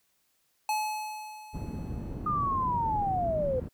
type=tone with exponential decay; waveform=square; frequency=856 Hz; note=A5; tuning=48 cents flat; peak=-26 dBFS; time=0.69-2.3 s; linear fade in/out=2 ms; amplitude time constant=350 ms
type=low-pass noise; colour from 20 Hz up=white; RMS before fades=-36 dBFS; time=1.53-3.69 s; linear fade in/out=20 ms; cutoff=180 Hz; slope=12 dB/octave
type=linear sweep; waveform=sine; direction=down; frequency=1232 to 493.9 Hz; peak=-26 dBFS; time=2.26-3.6 s; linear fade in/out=5 ms
effects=white hiss -72 dBFS RMS until 3.73 s